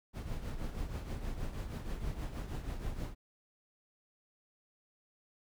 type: noise with tremolo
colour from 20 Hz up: brown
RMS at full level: -36 dBFS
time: 0.13-3.15 s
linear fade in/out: 50 ms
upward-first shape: triangle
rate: 6.3 Hz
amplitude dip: 65%
effects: none